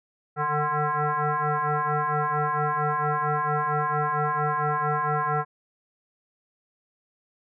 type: tone with frequency modulation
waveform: sine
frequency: 151.7 Hz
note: D#3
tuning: 44 cents flat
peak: -22 dBFS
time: 0.36-5.45 s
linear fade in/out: 50 ms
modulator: 299 Hz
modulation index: 4.6
effects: none

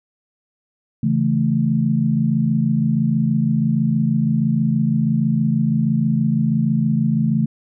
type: chord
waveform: sine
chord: A major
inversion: first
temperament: equal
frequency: 138.59 / 164.81 / 220 Hz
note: C#3 / E3 / A3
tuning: 0 / 0 / 0 cents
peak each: -20 / -20 / -18 dBFS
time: 1.03-7.46 s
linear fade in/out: 5 ms
effects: none

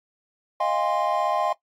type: chord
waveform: triangle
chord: F minor seventh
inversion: third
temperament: equal with one note detuned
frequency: 622.3 / 698.5 / 813.5 / 1046.5 Hz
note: Eb5 / F5 / Ab5 / C6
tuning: 0 / 0 / -36 / 0 cents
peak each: -25 dBFS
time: 0.6-1.53 s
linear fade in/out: 5 ms
effects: noise-tail reverb RT60 0.1 s tail -17 dB re dry + AAC 64 kbps

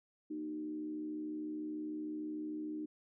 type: tone with frequency modulation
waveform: sine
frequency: 305.9 Hz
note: D#4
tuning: 29 cents flat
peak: -38 dBFS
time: 0.3-2.86 s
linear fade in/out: 10 ms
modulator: 73.5 Hz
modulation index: 0.5
effects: none

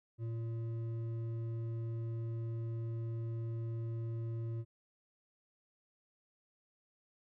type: tone with hard clipping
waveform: sine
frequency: 114.6 Hz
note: A#2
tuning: 29 cents flat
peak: -38 dBFS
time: 0.18-4.65 s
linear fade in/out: 50 ms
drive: 7 dB
effects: none

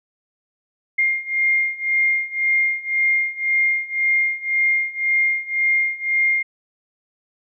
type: beating tone pair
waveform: sine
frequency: 2118 / 2119.9 Hz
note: C7 / C7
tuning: +21 / +22 cents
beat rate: 1.9 Hz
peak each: -21 / -19 dBFS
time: 0.98-6.43 s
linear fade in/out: 10 ms
effects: none

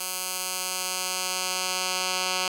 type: tone with band-pass filter sweep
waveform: 10% pulse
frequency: 184.5 Hz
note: F#3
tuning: 5 cents flat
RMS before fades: -29 dBFS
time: 0-2.48 s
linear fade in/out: 2 ms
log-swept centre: 11000 to 4500 Hz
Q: 0.72
effects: none

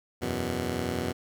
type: chord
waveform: 10% pulse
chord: E suspended second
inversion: none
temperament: just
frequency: 82.41 / 92.71 / 123.61 Hz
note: E2 / F#2 / B2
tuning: 0 / +4 / +2 cents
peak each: -26 dBFS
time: 0.21-1.13 s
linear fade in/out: 20 ms
effects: none

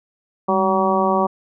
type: harmonic tone with a mistuned harmonic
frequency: 189.6 Hz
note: F#3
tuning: 43 cents sharp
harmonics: 1 / 2 / 3 / 4 / 5 / 6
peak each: -22 / -22 / -22 / -22 / -22 / -22 dBFS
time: 0.48-1.27 s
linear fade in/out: 10 ms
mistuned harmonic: 1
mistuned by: +83 cents
effects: none

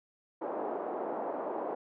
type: band-pass noise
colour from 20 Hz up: white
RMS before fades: -36 dBFS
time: 0.41-1.75 s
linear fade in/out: 10 ms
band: 290 to 820 Hz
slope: 24 dB/octave
effects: none

